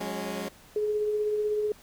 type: chord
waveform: 15% pulse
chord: F# suspended second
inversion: none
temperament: equal with one note detuned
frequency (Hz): 181.4 / 207.7 / 277.2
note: F#3 / G#3 / C#4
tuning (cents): -34 / 0 / 0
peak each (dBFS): -30 / -28 / -32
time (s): 0-0.49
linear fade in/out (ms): 10
type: tone with tremolo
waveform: sine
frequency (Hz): 422.1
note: G#4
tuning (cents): +28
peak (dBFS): -23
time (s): 0.76-1.72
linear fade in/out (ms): 2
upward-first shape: triangle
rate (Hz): 16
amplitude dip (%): 35
effects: pink hiss -54 dBFS RMS until 1.82 s